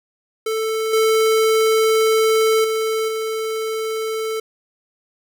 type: tone with level steps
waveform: square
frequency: 441.3 Hz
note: A4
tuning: 5 cents sharp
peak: -20 / -14 / -19 / -22 dBFS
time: 0.46-4.4 s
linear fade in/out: 5 ms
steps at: 0.93 / 2.64 / 3.08 s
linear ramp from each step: 5 ms
effects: none